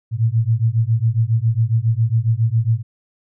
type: beating tone pair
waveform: sine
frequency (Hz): 110.1 / 117.4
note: A2 / A#2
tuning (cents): +2 / +13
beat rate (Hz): 7.3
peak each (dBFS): -17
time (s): 0.11-2.83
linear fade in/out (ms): 50
effects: none